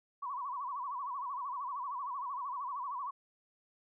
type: tone with vibrato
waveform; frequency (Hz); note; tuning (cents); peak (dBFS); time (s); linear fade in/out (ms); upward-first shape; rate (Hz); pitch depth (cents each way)
sine; 1055; C6; +14; -36; 0.22-3.11; 10; sine; 13; 150
effects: none